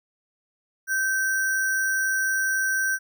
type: tone with sample-and-hold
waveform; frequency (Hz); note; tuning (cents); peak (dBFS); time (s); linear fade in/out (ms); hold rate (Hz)
sine; 1552; G6; -18; -21; 0.87-2.99; 50; 7350
effects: none